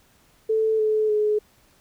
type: tone with pitch steps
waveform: sine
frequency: 440 / 431.4 / 423.1 Hz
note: A4 / A4 / G#4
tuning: 0 / -34 / +32 cents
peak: -18 dBFS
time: 0.49-1.39 s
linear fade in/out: 10 ms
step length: 300 ms
effects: pink hiss -59 dBFS RMS until 1.8 s